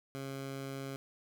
15% pulse tone, 136.2 Hz, C#3, 30 cents flat, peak -33 dBFS, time 0.15-0.96 s, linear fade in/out 0 ms, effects none

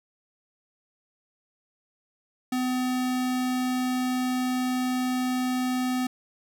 square tone, 253.3 Hz, B3, 44 cents sharp, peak -25 dBFS, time 2.52-6.07 s, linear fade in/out 5 ms, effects none

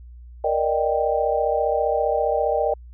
sine chord, Eb major seventh, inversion second, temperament equal, 466.2 / 587.3 / 622.3 / 784 Hz, Bb4 / D5 / Eb5 / G5, 0 / 0 / 0 / 0 cents, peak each -24 dBFS, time 0.44-2.74 s, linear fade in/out 5 ms, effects added 60 Hz sine -39 dBFS peak until 2.93 s

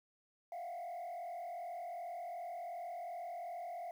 sine tone with frequency modulation, 698.5 Hz, F5, in tune, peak -39 dBFS, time 0.52-3.91 s, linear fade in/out 2 ms, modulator 42.7 Hz, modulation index 0.89, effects tanh soft clip ceiling -40 dBFS + 11-bit

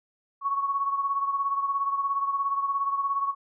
sine beating tone pair, 1108.7 / 1125.7 Hz, C#6 / C#6, 0 / +26 cents, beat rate 17 Hz, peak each -25 / -32 dBFS, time 0.41-3.35 s, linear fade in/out 50 ms, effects none

